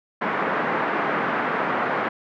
white band-pass noise, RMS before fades -24 dBFS, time 0.21-2.09 s, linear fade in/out 10 ms, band 170 to 1700 Hz, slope 24 dB/octave, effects none

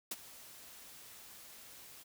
white noise with ADSR envelope, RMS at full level -37 dBFS, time 0.11-2.04 s, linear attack 6 ms, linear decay 32 ms, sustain -17 dB, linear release 23 ms, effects none

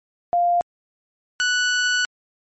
sine / sawtooth tone pair in turn, 698.5 / 1480.1 Hz, F5 / F#6, 0 / 0 cents, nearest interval octave + minor second, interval 1300 cents, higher second, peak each -15 / -14 dBFS, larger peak second, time 0.33-0.61 / 1.4-2.05 s, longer second, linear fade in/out 0 ms, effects MP3 32 kbps

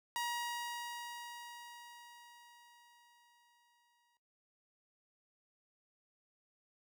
sawtooth tone with exponential decay, 952 Hz, A#5, 36 cents sharp, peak -31 dBFS, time 0.16-4.17 s, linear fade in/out 0 ms, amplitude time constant 870 ms, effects noise-tail reverb RT60 0.5 s tail -21 dB re dry

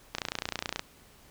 click train, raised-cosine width 0.2 ms, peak -13 dBFS, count 20, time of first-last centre 0.15-0.794 s, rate 29.5 Hz, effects pink hiss -57 dBFS RMS until 1.3 s

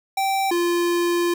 square tone pair in turn, 778 / 346.6 Hz, G5 / F4, -13 / -13 cents, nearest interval octave + major second, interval 1400 cents, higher first, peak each -20 / -19 dBFS, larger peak second, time 0.17-0.51 / 0.51-1.34 s, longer second, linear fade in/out 5 ms, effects none

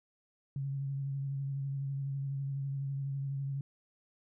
sine tone with vibrato, 137.8 Hz, C#3, 10 cents flat, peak -33 dBFS, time 0.56-3.61 s, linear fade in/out 2 ms, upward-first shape triangle, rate 12 Hz, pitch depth 30 cents each way, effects none

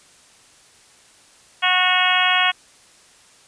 harmonic tone with a mistuned harmonic, 366.2 Hz, F#4, 18 cents flat, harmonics 2 / 3 / 4 / 5 / 6 / 7 / 8 / 9, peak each -23 / -23 / -23 / -23 / -23 / -23 / -23 / -23 dBFS, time 1.62-2.52 s, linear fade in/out 20 ms, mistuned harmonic 8, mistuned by -32 cents, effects white hiss -51 dBFS RMS until 3.47 s + resampled to 22050 Hz

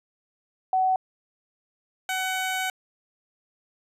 sine / 15% pulse tone pair in turn, 751 / 751 Hz, F#5 / F#5, +26 / +26 cents, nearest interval unison, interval 0 cents, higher neither, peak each -19 dBFS, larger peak neither, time 0.73-0.96 / 2.09-2.7 s, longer second, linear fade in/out 2 ms, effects resampled to 32000 Hz

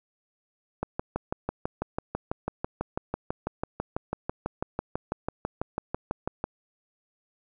click train, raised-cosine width 1 ms, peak -14 dBFS, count 35, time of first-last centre 0.83-6.441 s, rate 6.06 Hz, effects none

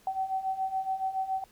sine beating tone pair, 759 / 766.1 Hz, F#5 / G5, +44 / -40 cents, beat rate 7.1 Hz, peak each -34 / -30 dBFS, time 0.07-1.44 s, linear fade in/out 2 ms, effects pink hiss -61 dBFS RMS until 1.51 s

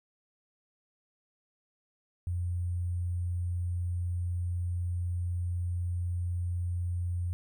sine tone with sample-and-hold, 88 Hz, F2, 14 cents sharp, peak -29 dBFS, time 2.27-7.33 s, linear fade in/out 0 ms, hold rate 8820 Hz, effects none

